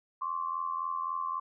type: tone pair together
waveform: sine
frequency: 1056 / 1139.7 Hz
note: C6 / C#6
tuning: +16 / +48 cents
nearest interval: minor second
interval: 132 cents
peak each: -33 / -35 dBFS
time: 0.21-1.4 s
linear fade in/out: 10 ms
effects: none